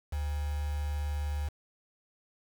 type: tone with quantisation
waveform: sine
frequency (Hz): 73.42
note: D2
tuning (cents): 0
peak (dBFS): -30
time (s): 0.12-1.49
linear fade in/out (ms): 10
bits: 7
effects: none